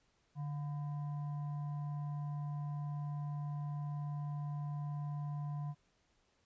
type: tone with frequency modulation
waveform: sine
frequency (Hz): 146.83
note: D3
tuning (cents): 0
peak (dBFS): -37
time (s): 0.35-5.75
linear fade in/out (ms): 50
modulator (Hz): 861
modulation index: 0.27
effects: pink hiss -75 dBFS RMS until 6.45 s + resampled to 16000 Hz